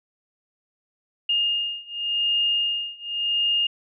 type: beating tone pair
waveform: sine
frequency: 2832 / 2832.89 Hz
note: F7 / F7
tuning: +23 / +24 cents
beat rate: 0.89 Hz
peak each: -25 / -24 dBFS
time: 1.29-3.67 s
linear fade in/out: 5 ms
effects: none